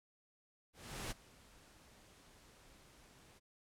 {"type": "noise with ADSR envelope", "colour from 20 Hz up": "pink", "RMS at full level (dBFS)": -42, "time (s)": [0.73, 3.4], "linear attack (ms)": 380, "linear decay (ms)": 21, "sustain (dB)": -21, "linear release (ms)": 28, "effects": ["low-pass 11000 Hz 12 dB/octave"]}